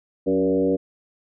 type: tone with frequency modulation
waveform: sine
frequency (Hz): 378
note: F#4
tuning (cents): +37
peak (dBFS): -17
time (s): 0.26-0.77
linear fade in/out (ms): 20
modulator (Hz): 96.7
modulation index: 1.7
effects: none